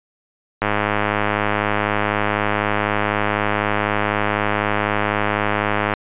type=click train; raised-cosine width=0.5 ms; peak=-3 dBFS; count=554; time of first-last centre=0.62-5.937 s; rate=104 Hz; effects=resampled to 8000 Hz